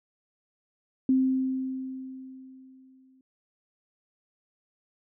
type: tone with exponential decay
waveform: sine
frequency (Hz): 261.6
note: C4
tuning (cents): 0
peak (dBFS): -18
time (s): 1.09-3.21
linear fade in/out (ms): 2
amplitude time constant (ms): 460
effects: none